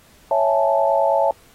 sine chord, A major seventh, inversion first, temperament equal, 554.4 / 659.3 / 830.6 / 880 Hz, C#5 / E5 / G#5 / A5, 0 / 0 / 0 / 0 cents, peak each -19 / -19 / -25 / -20 dBFS, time 0.31-1.31 s, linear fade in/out 2 ms, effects pink hiss -52 dBFS RMS until 1.54 s + AAC 48 kbps

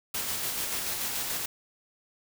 white noise with tremolo, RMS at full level -31 dBFS, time 0.14-1.46 s, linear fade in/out 5 ms, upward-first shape square, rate 6.9 Hz, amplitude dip 25%, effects none

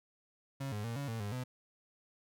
35% pulse tone with pitch steps, 136.7 / 104.3 / 116.1 / 141.2 / 113.5 / 102.5 / 126.6 Hz, C#3 / G#2 / A#2 / C#3 / A#2 / G#2 / B2, -24 / +8 / -7 / +32 / -46 / -22 / +43 cents, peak -35 dBFS, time 0.6-1.44 s, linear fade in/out 10 ms, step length 120 ms, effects none

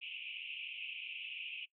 white band-pass noise, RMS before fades -45 dBFS, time 0.01-1.66 s, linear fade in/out 20 ms, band 2400 to 3000 Hz, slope 96 dB/octave, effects noise-tail reverb RT60 0.1 s tail -19 dB re dry

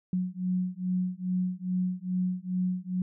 sine beating tone pair, 181.6 / 184 Hz, F#3 / F#3, -32 / -9 cents, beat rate 2.4 Hz, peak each -30 dBFS, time 0.13-3.02 s, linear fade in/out 2 ms, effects none

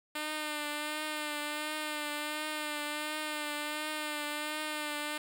5% pulse tone with vibrato, 301.2 Hz, D4, 44 cents sharp, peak -23 dBFS, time 0.15-5.18 s, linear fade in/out 5 ms, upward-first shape triangle, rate 1.4 Hz, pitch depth 37 cents each way, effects none

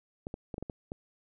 clicks, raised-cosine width 2 ms, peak -24 dBFS, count 7, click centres 0.269 / 0.341 / 0.542 / 0.581 / 0.626 / 0.698 / 0.919 s, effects none

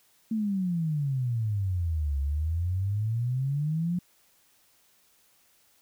sine exponential two-way sweep, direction down then up, 226.6 to 68.4 to 180.5 Hz, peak -25 dBFS, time 0.31-3.99 s, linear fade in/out 5 ms, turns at 2.19 s, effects white hiss -64 dBFS RMS until 5.81 s

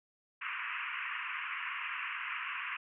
white band-pass noise, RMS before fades -39 dBFS, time 0.41-2.77 s, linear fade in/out 10 ms, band 1000 to 2800 Hz, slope 96 dB/octave, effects none

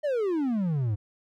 triangle exponential sweep, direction down, 622.3 to 98.4 Hz, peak -22 dBFS, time 0.03-0.96 s, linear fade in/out 20 ms, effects none

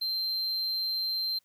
triangle tone, 4137 Hz, C8, 20 cents flat, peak -27 dBFS, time 0.01-1.39 s, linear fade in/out 10 ms, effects white hiss -72 dBFS RMS until 1.44 s

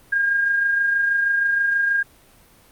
sine tone with amplitude modulation, 1617 Hz, G#6, 47 cents flat, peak -15 dBFS, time 0.12-2.03 s, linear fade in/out 10 ms, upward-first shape sine, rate 26.3 Hz, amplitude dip 35%, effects pink hiss -52 dBFS RMS until 2.71 s + Opus 32 kbps

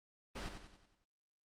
pink noise with echo, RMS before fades -43 dBFS, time 0.35-0.49 s, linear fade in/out 10 ms, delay 93 ms, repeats 6, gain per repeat -6 dB, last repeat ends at 1.048 s, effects low-pass 6000 Hz 12 dB/octave + Opus 32 kbps

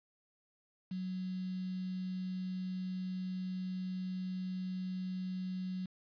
sine tone with quantisation, 185 Hz, F#3, in tune, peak -36 dBFS, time 0.91-5.86 s, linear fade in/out 5 ms, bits 9, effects resampled to 11025 Hz

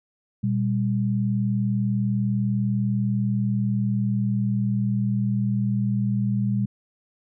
sine tone pair together, 119.92 / 200 Hz, A#2 / G3, +49 / +35 cents, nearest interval major sixth, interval 886 cents, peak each -23 dBFS, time 0.43-6.66 s, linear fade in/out 10 ms, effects none

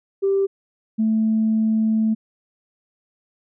sine tone pair in turn, 392 / 220 Hz, G4 / A3, 0 / 0 cents, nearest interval minor seventh, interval 1000 cents, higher first, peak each -15 dBFS, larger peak neither, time 0.22-0.47 / 0.98-2.15 s, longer second, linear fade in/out 20 ms, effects tanh soft clip ceiling -11 dBFS

